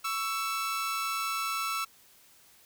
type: tone pair together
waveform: sawtooth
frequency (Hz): 1118.2 / 1324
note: C#6 / E6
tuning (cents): +15 / +7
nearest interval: minor third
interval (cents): 292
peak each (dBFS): -33 / -27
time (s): 0.04-1.85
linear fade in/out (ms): 10
effects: white hiss -59 dBFS RMS until 2.65 s